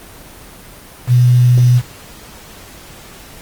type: tone with quantisation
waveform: sine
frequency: 123.47 Hz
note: B2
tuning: in tune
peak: -6 dBFS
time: 1.07-1.82 s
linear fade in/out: 50 ms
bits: 5
effects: pink hiss -37 dBFS RMS until 3.41 s + Opus 24 kbps